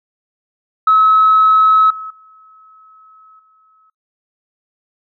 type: tone with level steps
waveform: sine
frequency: 1289 Hz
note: E6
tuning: 39 cents flat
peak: -6 / -25 / -42 / -50 dBFS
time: 0.87-3.9 s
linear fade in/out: 5 ms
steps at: 1.9 / 2.1 / 3.39 s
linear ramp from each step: 5 ms
effects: noise-tail reverb RT60 0.2 s tail -26 dB re dry + tanh soft clip ceiling -2 dBFS